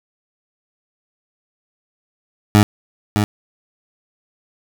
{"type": "tone with echo", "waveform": "20% pulse", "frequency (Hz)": 104.3, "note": "G#2", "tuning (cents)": 8, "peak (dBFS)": -3, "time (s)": [2.55, 2.63], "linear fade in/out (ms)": 0, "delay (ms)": 610, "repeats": 1, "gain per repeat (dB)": -6, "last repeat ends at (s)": 3.24, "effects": []}